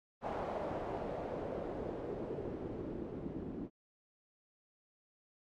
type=noise with low-pass filter sweep; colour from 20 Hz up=white; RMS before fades=-41 dBFS; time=0.21-3.7 s; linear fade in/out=50 ms; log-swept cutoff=750 to 290 Hz; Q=1.9; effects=AAC 64 kbps